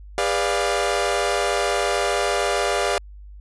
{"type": "chord", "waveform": "sawtooth", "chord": "G# diminished seventh", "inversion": "none", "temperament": "equal with one note detuned", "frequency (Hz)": [407.2, 493.9, 587.3, 698.5], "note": ["G#4", "B4", "D5", "F5"], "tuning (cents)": [-34, 0, 0, 0], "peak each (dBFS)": [-21, -23, -21, -21], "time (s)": [0.18, 2.98], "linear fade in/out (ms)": 0, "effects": ["added 50 Hz sine -38 dBFS peak until 3.4 s", "resampled to 24000 Hz"]}